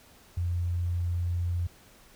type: tone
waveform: sine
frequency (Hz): 87.31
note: F2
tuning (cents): 0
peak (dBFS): -26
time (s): 0.37-1.67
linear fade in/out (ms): 5
effects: pink hiss -56 dBFS RMS until 2.15 s

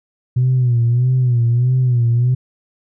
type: tone with vibrato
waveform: sine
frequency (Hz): 122.9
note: B2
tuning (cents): -8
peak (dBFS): -10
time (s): 0.36-2.35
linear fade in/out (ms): 10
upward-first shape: sine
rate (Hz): 1.6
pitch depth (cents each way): 84
effects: tanh soft clip ceiling -8 dBFS

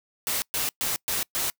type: noise bursts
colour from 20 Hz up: white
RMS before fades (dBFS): -27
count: 5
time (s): 0.27-1.5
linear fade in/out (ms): 0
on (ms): 150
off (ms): 120
effects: noise-tail reverb RT60 0.1 s tail -26 dB re dry

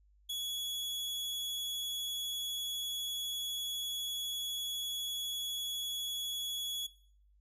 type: tone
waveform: 40% pulse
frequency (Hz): 3372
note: G#7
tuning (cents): +26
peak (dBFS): -34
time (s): 0.29-6.87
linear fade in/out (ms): 10
effects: noise-tail reverb RT60 0.6 s tail -19 dB re dry + added 50 Hz sine -63 dBFS peak until 7.4 s

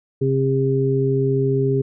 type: harmonic tone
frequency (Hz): 134.4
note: C3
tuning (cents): +47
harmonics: 1 / 2 / 3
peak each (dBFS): -19 / -25 / -19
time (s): 0.21-1.82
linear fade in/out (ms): 10
effects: none

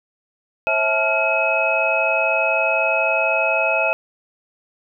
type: tone cluster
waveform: sine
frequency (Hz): 539 / 651 / 866 / 1395 / 2554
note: C#5 / E5 / A5 / F6 / D#7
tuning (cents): -49 / -22 / -28 / -2 / +45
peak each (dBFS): -25 / -21 / -25 / -27 / -19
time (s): 0.67-3.93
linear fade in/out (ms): 0
effects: none

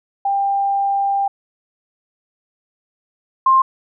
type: tone pair in turn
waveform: sine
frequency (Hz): 794 / 1057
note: G5 / C6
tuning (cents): +22 / +17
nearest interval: perfect fourth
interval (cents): 495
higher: second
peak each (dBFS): -15 / -9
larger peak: second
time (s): 0.25-1.28 / 3.46-3.62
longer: first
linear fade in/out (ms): 5
effects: none

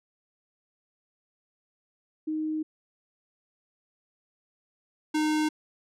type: tone pair in turn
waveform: sine / square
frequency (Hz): 311.1 / 307.2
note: D#4 / D#4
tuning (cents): 0 / -22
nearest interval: unison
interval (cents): 22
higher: first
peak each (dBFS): -27 / -24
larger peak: second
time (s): 2.27-2.63 / 5.14-5.49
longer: first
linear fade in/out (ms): 10
effects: low-pass 9000 Hz 12 dB/octave

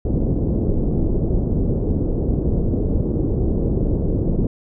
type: low-pass noise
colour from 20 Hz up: pink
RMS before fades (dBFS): -19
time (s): 0.05-4.47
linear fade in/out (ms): 2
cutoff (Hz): 440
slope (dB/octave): 24
effects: none

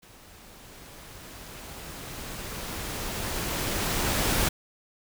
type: noise with level ramp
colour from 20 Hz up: pink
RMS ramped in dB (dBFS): -52 to -24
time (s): 0.02-4.49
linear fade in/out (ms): 10
effects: none

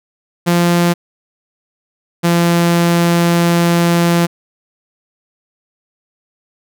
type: tone pair in turn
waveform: sawtooth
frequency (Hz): 173 / 171.11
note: F3 / F3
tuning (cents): -16 / -35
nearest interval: unison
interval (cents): 19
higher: first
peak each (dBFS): -6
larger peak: neither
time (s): 0.46-0.94 / 2.23-4.27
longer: second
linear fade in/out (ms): 20
effects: none

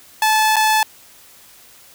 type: tone with dropouts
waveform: sawtooth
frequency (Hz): 868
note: A5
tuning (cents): -24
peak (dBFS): -9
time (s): 0.22-0.83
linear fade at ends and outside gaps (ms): 2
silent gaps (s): 0.559-0.565
effects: white hiss -46 dBFS RMS until 1.94 s

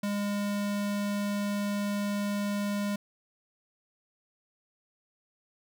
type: tone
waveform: square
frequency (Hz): 203.8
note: G#3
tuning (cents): -32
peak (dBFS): -29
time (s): 0.03-2.96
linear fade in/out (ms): 5
effects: none

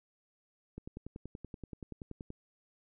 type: click train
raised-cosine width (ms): 3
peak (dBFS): -30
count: 17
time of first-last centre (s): 0.78-2.304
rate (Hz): 10.5
effects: none

